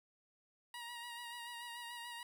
15% pulse tone with vibrato, 950 Hz, A#5, 33 cents sharp, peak -39 dBFS, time 0.74-2.23 s, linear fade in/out 2 ms, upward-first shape sine, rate 6.9 Hz, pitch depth 32 cents each way, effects none

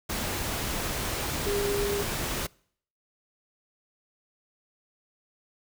sine tone in noise, 405 Hz, G#4, 43 cents flat, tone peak -27 dBFS, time 1.46-2.03 s, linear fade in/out 10 ms, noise pink, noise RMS -31 dBFS, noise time 0.09-2.47 s, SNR +1 dB, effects noise-tail reverb RT60 0.6 s tail -25 dB re dry

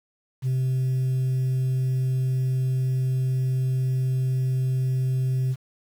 sine tone, 129.7 Hz, C3, 15 cents flat, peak -18 dBFS, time 0.42-5.56 s, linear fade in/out 50 ms, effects tanh soft clip ceiling -20 dBFS + 8-bit

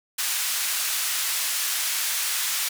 white band-pass noise, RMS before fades -26 dBFS, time 0.18-2.69 s, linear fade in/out 10 ms, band 1300 to 13000 Hz, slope 12 dB/octave, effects none

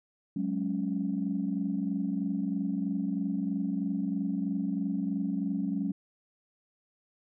sine chord, F# suspended second, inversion none, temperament just, 185 / 208.1 / 277.5 Hz, F#3 / G#3 / C#4, 0 / +4 / +2 cents, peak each -32 dBFS, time 0.36-5.92 s, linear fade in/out 5 ms, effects tanh soft clip ceiling -19 dBFS

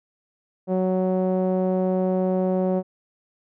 sawtooth tone with low-pass filter, 185.7 Hz, F#3, 7 cents sharp, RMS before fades -22 dBFS, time 0.67-2.83 s, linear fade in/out 50 ms, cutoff 590 Hz, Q 2.4, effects none

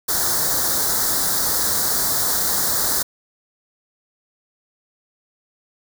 white band-stop noise, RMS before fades -20 dBFS, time 0.08-3.03 s, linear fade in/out 10 ms, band 1800 to 3900 Hz, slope 48 dB/octave, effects none

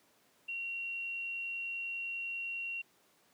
sine tone, 2745 Hz, F7, 31 cents flat, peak -36 dBFS, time 0.48-2.82 s, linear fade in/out 10 ms, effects pink hiss -68 dBFS RMS until 3.33 s + high-pass 200 Hz 12 dB/octave

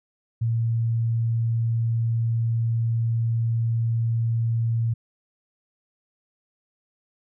sine tone, 115 Hz, A#2, 23 cents flat, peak -20 dBFS, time 0.41-4.94 s, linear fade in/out 10 ms, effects none

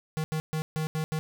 square tone bursts at uneven times, 156.7 Hz, D#3, 13 cents sharp, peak -28 dBFS, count 6, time 0.17-0.24 / 0.32-0.4 / 0.53-0.62 / 0.76-0.87 / 0.95-1.04 / 1.12-1.19 s, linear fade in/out 0 ms, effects none

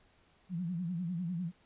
sine tone with vibrato, 174.61 Hz, F3, in tune, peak -33 dBFS, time 0.49-1.52 s, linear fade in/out 50 ms, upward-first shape sine, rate 10 Hz, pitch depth 120 cents each way, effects pink hiss -67 dBFS RMS until 1.65 s + resampled to 8000 Hz

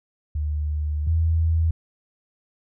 sine tone pair in turn, 75.1 / 81.51 Hz, D2 / E2, +39 / -19 cents, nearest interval minor second, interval 142 cents, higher second, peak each -22 / -17 dBFS, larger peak second, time 0.35-1.07 / 1.07-1.71 s, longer first, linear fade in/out 5 ms, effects none

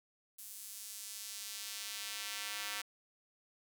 square tone with high-pass filter sweep, 103.83 Hz, G#2, in tune, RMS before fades -44 dBFS, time 0.38-2.82 s, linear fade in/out 10 ms, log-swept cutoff 10000 to 1800 Hz, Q 0.78, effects none

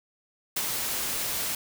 white noise with ADSR envelope, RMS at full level -27 dBFS, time 0.56-1.55 s, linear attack 8 ms, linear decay 49 ms, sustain -3 dB, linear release 3 ms, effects none

